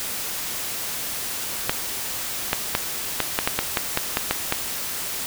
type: clicks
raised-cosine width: 0.3 ms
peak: -3 dBFS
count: 12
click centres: 1.695 / 2.531 / 2.751 / 3.203 / 3.389 / 3.475 / 3.59 / 3.772 / 3.974 / 4.171 / 4.31 / 4.524 s
effects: white hiss -29 dBFS RMS until 5.26 s